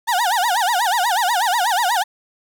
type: tone with vibrato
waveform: 35% pulse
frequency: 830 Hz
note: G#5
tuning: 1 cent flat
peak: -14 dBFS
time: 0.07-2.04 s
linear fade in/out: 20 ms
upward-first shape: sine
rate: 8.2 Hz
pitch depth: 280 cents each way
effects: none